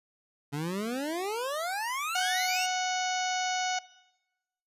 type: exponential sweep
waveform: 25% pulse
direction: up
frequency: 138.59 to 2924 Hz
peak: -27 dBFS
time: 0.52-2.67 s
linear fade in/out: 20 ms
type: harmonic tone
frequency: 737 Hz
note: F#5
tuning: 7 cents flat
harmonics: 1 / 2 / 3 / 4 / 5 / 6 / 7 / 8 / 9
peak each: -29 / -36 / -37 / -38 / -42 / -43 / -43 / -40 / -41 dBFS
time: 2.15-3.79 s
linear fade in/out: 5 ms
effects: noise-tail reverb RT60 1.0 s tail -20 dB re dry + resampled to 32000 Hz